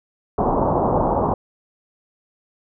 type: low-pass noise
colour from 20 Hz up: white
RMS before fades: -19 dBFS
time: 0.38-1.34 s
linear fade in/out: 2 ms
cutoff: 1000 Hz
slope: 48 dB/octave
effects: none